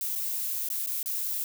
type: noise with dropouts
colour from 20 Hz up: violet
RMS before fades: -31 dBFS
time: 0.01-1.44 s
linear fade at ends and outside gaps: 1 ms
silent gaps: 0.153-0.158 / 0.688-0.701 / 0.862-0.872 / 1.029-1.059 s
effects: none